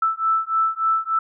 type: beating tone pair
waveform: sine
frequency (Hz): 1318.5 / 1321.9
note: E6 / E6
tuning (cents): 0 / +4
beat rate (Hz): 3.4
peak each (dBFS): -21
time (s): 0.02-1.19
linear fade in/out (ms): 5
effects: none